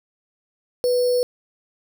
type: tone with sample-and-hold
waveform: sine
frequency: 493.9 Hz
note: B4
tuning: in tune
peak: -16 dBFS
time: 0.84-1.23 s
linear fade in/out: 0 ms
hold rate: 4900 Hz
effects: none